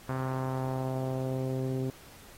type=tone with low-pass filter sweep; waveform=sawtooth; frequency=130.81 Hz; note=C3; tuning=in tune; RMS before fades=-32 dBFS; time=0.09-1.9 s; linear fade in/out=2 ms; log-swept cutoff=1300 to 380 Hz; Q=2; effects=pink hiss -53 dBFS RMS until 2.37 s + AAC 48 kbps